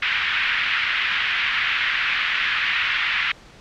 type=band-pass noise; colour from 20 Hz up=pink; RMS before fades=-22 dBFS; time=0.02-3.32 s; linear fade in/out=5 ms; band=1600 to 3000 Hz; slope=24 dB/octave; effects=pink hiss -46 dBFS RMS until 3.6 s + low-pass 5000 Hz 12 dB/octave